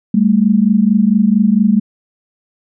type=tone pair together; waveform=sine; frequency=197.99 / 222.4 Hz; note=G3 / A3; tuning=+18 / +19 cents; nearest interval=major second; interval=201 cents; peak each=-11 dBFS; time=0.14-1.8 s; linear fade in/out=5 ms; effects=none